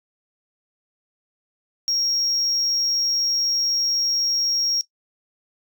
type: tone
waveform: sine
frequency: 5588 Hz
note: F8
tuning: in tune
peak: -17 dBFS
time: 1.88-4.81 s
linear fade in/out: 0 ms
effects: noise-tail reverb RT60 0.1 s tail -19 dB re dry + tanh soft clip ceiling -17 dBFS